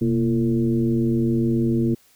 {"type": "tone with frequency modulation", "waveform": "sine", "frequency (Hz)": 233.1, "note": "A#3", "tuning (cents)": 0, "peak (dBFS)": -17, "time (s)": [0.01, 1.95], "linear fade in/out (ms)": 10, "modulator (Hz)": 107, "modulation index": 1.2, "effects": ["white hiss -57 dBFS RMS until 2.15 s"]}